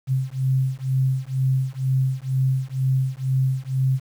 sine beating tone pair, 130.81 / 132.91 Hz, C3 / C3, 0 / +28 cents, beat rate 2.1 Hz, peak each -22 dBFS, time 0.07-4 s, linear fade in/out 50 ms, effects 8-bit

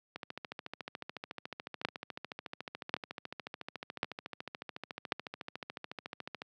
two click trains, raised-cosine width 0.3 ms, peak -24 / -13 dBFS, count 88 / 4, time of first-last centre 0.16-6.419 / 1.85-5.122 s, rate 13.9 / 0.917 Hz, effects high-pass 150 Hz 12 dB/octave

